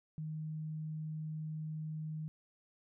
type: tone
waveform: sine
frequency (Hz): 155.7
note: D#3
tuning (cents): +2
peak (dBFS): -38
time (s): 0.18-2.28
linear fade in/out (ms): 0
effects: none